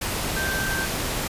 sine tone in noise, 1562 Hz, G6, 7 cents flat, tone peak -26 dBFS, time 0.36-0.86 s, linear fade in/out 10 ms, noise pink, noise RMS -27 dBFS, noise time 0.01-1.28 s, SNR -2 dB, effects resampled to 32000 Hz

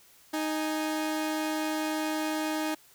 sawtooth tone pair together, 310.6 / 829.9 Hz, D#4 / G#5, -3 / -1 cents, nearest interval octave + perfect fourth, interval 1702 cents, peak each -25 / -33 dBFS, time 0.33-2.75 s, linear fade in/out 10 ms, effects white hiss -58 dBFS RMS until 2.94 s

